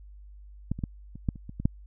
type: clicks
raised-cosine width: 5 ms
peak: -15 / -24 / -16 / -28 / -13 / -30 / -26 / -21 / -9 dBFS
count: 9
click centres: 0.716 / 0.79 / 0.838 / 1.156 / 1.288 / 1.358 / 1.494 / 1.6 / 1.655 s
effects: added 50 Hz sine -45 dBFS peak until 1.86 s